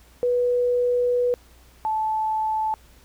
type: tone pair in turn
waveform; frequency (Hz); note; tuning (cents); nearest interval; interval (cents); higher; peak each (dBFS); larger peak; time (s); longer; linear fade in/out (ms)
sine; 490 / 871.4; B4 / A5; -14 / -17; minor seventh; 997; second; -18 / -21; first; 0.23-1.34 / 1.85-2.74; first; 0
effects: added 60 Hz sine -52 dBFS peak until 3.04 s + pink hiss -55 dBFS RMS until 3.04 s